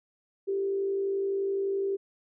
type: tone with frequency modulation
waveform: sine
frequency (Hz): 392.2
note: G4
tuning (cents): +1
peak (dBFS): -26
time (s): 0.47-1.97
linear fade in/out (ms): 20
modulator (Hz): 51.7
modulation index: 0.33
effects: none